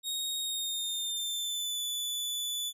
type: tone with pitch glide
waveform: sawtooth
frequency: 3746 to 3475 Hz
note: A#7 to A7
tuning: +8 to -22 cents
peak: -29 dBFS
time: 0.03-2.73 s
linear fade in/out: 50 ms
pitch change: -130 cents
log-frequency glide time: 0.39-1.81 s
effects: none